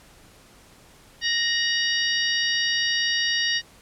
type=harmonic tone with a mistuned harmonic; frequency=932.3 Hz; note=A#5; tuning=in tune; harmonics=2 / 3 / 4 / 5 / 6; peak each=-25 / -27 / -28 / -29 / -30 dBFS; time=1.21-3.62 s; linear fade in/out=50 ms; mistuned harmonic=3; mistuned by=+68 cents; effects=pink hiss -52 dBFS RMS until 3.81 s + low-pass 12000 Hz 12 dB/octave